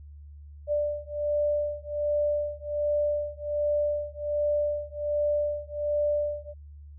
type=beating tone pair; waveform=sine; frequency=589 / 590.3 Hz; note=D5 / D5; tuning=+5 / +9 cents; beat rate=1.3 Hz; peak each=-28 dBFS; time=0.67-6.54 s; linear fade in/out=50 ms; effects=added 73 Hz sine -43 dBFS peak until 6.98 s